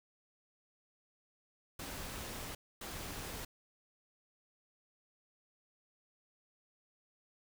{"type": "noise bursts at uneven times", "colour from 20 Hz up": "pink", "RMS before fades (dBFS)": -44, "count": 2, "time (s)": [[1.79, 2.55], [2.81, 3.45]], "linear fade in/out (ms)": 5, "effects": []}